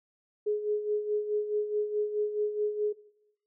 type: tone with tremolo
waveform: sine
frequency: 420 Hz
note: G#4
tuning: 19 cents sharp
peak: -24 dBFS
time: 0.46-2.93 s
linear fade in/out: 10 ms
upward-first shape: sine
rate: 4.7 Hz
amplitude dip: 65%
effects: noise-tail reverb RT60 0.8 s tail -18 dB re dry